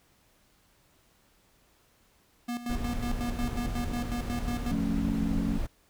square tone with tremolo, 240.2 Hz, B3, 48 cents flat, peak -31 dBFS, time 2.48-4.72 s, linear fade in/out 10 ms, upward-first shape square, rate 5.5 Hz, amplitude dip 70%
brown noise, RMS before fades -33 dBFS, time 2.69-5.67 s, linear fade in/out 10 ms
sine chord, F augmented, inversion none, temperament equal, 174.61 / 220 / 277.2 Hz, F3 / A3 / C#4, 0 / 0 / 0 cents, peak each -32 / -30 / -32 dBFS, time 4.7-5.59 s, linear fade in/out 20 ms
effects pink hiss -65 dBFS RMS until 5.89 s

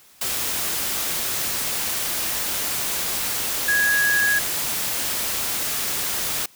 sine tone in noise, 1661.2 Hz, G#6, in tune, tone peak -17 dBFS, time 3.68-4.39 s, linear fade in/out 5 ms, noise white, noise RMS -25 dBFS, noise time 0.21-6.46 s, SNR +5 dB, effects white hiss -52 dBFS RMS until 6.55 s

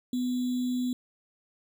sine tone with sample-and-hold, 249.5 Hz, B3, 18 cents sharp, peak -26 dBFS, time 0.13-0.93 s, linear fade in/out 2 ms, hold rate 3675 Hz, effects none

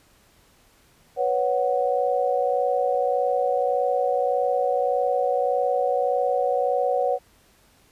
sine chord, B suspended second, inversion none, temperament just, 493.9 / 555.6 / 740.8 Hz, B4 / C#5 / F#5, 0 / +4 / +2 cents, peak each -24 dBFS, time 1.16-7.19 s, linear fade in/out 50 ms, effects pink hiss -58 dBFS RMS until 7.91 s + resampled to 32000 Hz

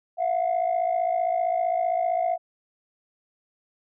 sine tone pair together, 670 / 725.4 Hz, E5 / F#5, +28 / -34 cents, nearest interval minor second, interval 138 cents, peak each -23 dBFS, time 0.17-2.38 s, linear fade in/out 50 ms, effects tanh soft clip ceiling -17 dBFS

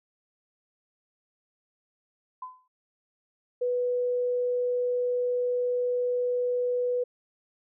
sine tone with exponential decay, 1016 Hz, B5, 49 cents sharp, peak -32 dBFS, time 2.42-2.68 s, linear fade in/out 5 ms, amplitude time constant 55 ms
sine tone, 492.8 Hz, B4, 4 cents flat, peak -24 dBFS, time 3.61-7.04 s, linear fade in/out 10 ms
effects none

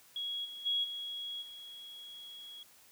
sine tone with level steps, 3322 Hz, G#7, in tune, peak -35 / -43 / -29 / -38 / -46 dBFS, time 0.16-2.63 s, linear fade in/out 2 ms, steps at 0.44 / 0.65 / 0.83 / 1.41 s, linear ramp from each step 20 ms, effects white hiss -61 dBFS RMS until 2.91 s + high-pass 60 Hz 12 dB/octave

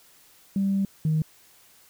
sine tone pair in turn, 196 / 156.34 Hz, G3 / D#3, 0 / +9 cents, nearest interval major third, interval 391 cents, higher first, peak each -20 / -19 dBFS, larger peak second, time 0.56-0.85 / 1.05-1.22 s, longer first, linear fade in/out 2 ms, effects tanh soft clip ceiling -16 dBFS + white hiss -56 dBFS RMS until 1.89 s

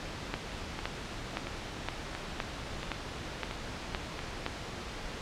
two click trains, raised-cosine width 0.3 ms, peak -15 / -20 dBFS, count 9 / 6, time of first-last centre 0.34-4.464 / 0.79-4.191 s, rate 1.94 / 1.47 Hz, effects pink hiss -40 dBFS RMS until 5.21 s + low-pass 5000 Hz 12 dB/octave

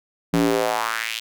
square tone with high-pass filter sweep, 56.6 Hz, A1, 50 cents sharp, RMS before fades -22 dBFS, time 0.33-1.2 s, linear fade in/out 10 ms, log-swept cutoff 200 to 3300 Hz, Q 2.7, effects none

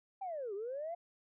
sine linear two-way sweep, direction down then up, 800 to 382.3 to 703 Hz, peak -37 dBFS, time 0.21-0.95 s, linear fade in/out 10 ms, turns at 0.54 s, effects tanh soft clip ceiling -33 dBFS

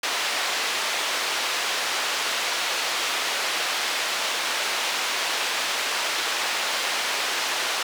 white band-pass noise, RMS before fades -26 dBFS, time 0.03-7.83 s, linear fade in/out 5 ms, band 510 to 4100 Hz, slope 12 dB/octave, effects none

